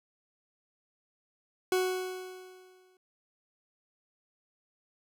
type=tone with exponential decay; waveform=40% pulse; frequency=370 Hz; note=F#4; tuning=in tune; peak=-23 dBFS; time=1.72-2.97 s; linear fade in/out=2 ms; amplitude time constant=270 ms; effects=none